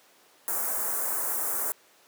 white band-stop noise, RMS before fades -29 dBFS, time 0.48-1.72 s, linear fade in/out 0 ms, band 1500 to 7900 Hz, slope 24 dB/octave, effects pink hiss -58 dBFS RMS until 2.07 s + high-pass 400 Hz 12 dB/octave

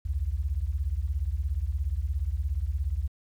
sine beating tone pair, 61.74 / 78.74 Hz, B1 / D#2, 0 / +21 cents, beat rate 17 Hz, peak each -29 dBFS, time 0.05-3.08 s, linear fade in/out 10 ms, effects 10-bit

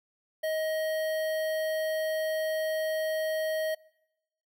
square tone with notch filter, 630 Hz, D#5, 21 cents sharp, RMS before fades -30 dBFS, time 0.43-3.75 s, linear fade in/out 10 ms, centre 6800 Hz, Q 0.92, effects noise-tail reverb RT60 0.9 s tail -25 dB re dry

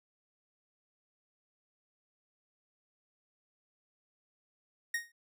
45% pulse tone with exponential decay, 1864.7 Hz, A#6, in tune, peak -28 dBFS, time 4.94-5.12 s, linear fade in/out 5 ms, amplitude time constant 37 ms, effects none

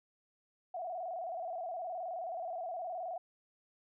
sine tone with vibrato, 698.5 Hz, F5, in tune, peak -37 dBFS, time 0.74-3.18 s, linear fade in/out 5 ms, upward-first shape square, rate 19 Hz, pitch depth 87 cents each way, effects none

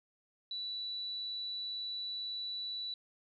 sine tone, 3951 Hz, B7, in tune, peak -37 dBFS, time 0.51-2.94 s, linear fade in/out 2 ms, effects none

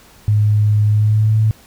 sine tone with pitch glide, 105.3 to 109.14 Hz, G#2 to A2, +24 to -14 cents, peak -10 dBFS, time 0.28-1.51 s, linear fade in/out 0 ms, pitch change +62 cents, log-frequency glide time 0.89-1.37 s, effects pink hiss -46 dBFS RMS until 1.66 s

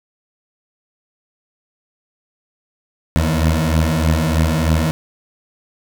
20% pulse beating tone pair, 77.78 / 80.98 Hz, D#2 / E2, 0 / -30 cents, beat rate 3.2 Hz, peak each -13 / -11 dBFS, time 3.16-4.91 s, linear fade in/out 0 ms, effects none

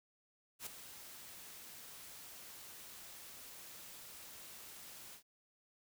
white noise with ADSR envelope, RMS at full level -43 dBFS, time 0.59-5.23 s, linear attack 75 ms, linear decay 6 ms, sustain -10 dB, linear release 100 ms, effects none

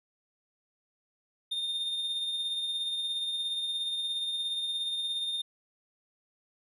triangle tone with tremolo, 3642 Hz, A#7, 41 cents flat, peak -27 dBFS, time 1.51-5.42 s, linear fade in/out 10 ms, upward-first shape triangle, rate 17 Hz, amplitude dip 40%, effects resampled to 32000 Hz

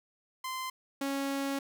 sawtooth tone pair in turn, 1037 / 275.8 Hz, C6 / C#4, -16 / -9 cents, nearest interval octave + major seventh, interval 2293 cents, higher first, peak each -31 / -27 dBFS, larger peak second, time 0.44-0.7 / 1.01-1.59 s, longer second, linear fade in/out 5 ms, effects none

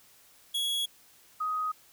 45% pulse / sine tone pair in turn, 3341 / 1253.7 Hz, G#7 / D#6, +10 / +13 cents, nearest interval octave + perfect fourth, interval 1697 cents, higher first, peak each -28 dBFS, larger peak neither, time 0.54-0.86 / 1.4-1.72 s, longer neither, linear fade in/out 10 ms, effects white hiss -59 dBFS RMS until 1.92 s

